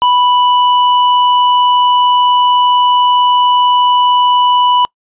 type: tone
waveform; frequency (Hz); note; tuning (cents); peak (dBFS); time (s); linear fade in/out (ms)
square; 987.8; B5; 0; -8; 0.02-4.85; 0
effects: noise-tail reverb RT60 0.1 s tail -26 dB re dry + resampled to 8000 Hz